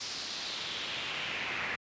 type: noise with band-pass filter sweep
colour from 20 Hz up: brown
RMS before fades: -37 dBFS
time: 0-1.76 s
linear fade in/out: 10 ms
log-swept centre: 5200 to 2100 Hz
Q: 2.7
effects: high-pass 80 Hz 12 dB/octave + resampled to 16000 Hz